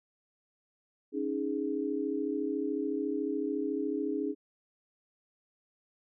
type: chord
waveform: sine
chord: C# suspended second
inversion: none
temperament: equal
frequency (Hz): 277.2 / 311.1 / 415.3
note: C#4 / D#4 / G#4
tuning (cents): 0 / 0 / 0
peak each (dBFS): -34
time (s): 1.12-4.35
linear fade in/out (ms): 50
effects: none